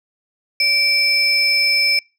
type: tone pair together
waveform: sine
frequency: 2330 / 5231 Hz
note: D7 / E8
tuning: -14 / -14 cents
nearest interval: octave + major second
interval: 1400 cents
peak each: -14 dBFS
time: 0.6-1.99 s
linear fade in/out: 2 ms
effects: noise-tail reverb RT60 0.3 s tail -26 dB re dry + tanh soft clip ceiling -10 dBFS